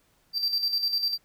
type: tone with tremolo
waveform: triangle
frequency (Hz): 4695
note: D8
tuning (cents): -1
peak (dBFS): -21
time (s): 0.33-1.18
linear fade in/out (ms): 50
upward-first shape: square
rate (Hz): 10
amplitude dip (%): 55
effects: pink hiss -66 dBFS RMS until 1.24 s